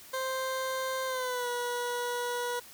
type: tone with pitch glide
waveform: 20% pulse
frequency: 523.3 to 485.4 Hz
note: C5 to B4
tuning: 0 to -30 cents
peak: -26 dBFS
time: 0.13-2.6 s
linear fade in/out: 10 ms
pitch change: -130 cents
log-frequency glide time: 1.06-1.48 s
effects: white hiss -51 dBFS RMS until 2.73 s